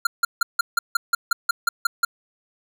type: tone bursts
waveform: square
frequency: 1391 Hz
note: F6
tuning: 7 cents flat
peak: -16 dBFS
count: 12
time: 0.05-2.05 s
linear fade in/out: 5 ms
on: 20 ms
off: 160 ms
effects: none